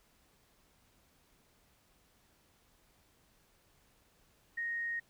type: tone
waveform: sine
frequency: 1864.7 Hz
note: A#6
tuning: in tune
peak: -34 dBFS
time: 4.57-5 s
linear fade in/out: 10 ms
effects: pink hiss -69 dBFS RMS until 5.09 s